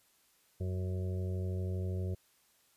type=harmonic tone; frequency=92.5 Hz; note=F#2; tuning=in tune; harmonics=1 / 2 / 4 / 5 / 6 / 7; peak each=-33 / -43 / -44 / -50 / -51 / -54 dBFS; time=0.6-2.15 s; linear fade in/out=10 ms; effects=white hiss -69 dBFS RMS until 2.76 s + resampled to 32000 Hz